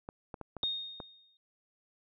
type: clicks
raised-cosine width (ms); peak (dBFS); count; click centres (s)
1; -27; 6; 0.089 / 0.342 / 0.413 / 0.567 / 0.635 / 1.002
type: tone with exponential decay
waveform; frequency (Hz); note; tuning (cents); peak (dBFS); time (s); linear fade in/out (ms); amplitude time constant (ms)
sine; 3700; A#7; -14; -28; 0.63-1.37; 1; 160
effects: none